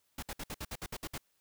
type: noise bursts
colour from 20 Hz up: pink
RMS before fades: -40 dBFS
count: 10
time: 0.18-1.18 s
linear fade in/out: 5 ms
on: 46 ms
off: 60 ms
effects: white hiss -75 dBFS RMS until 1.4 s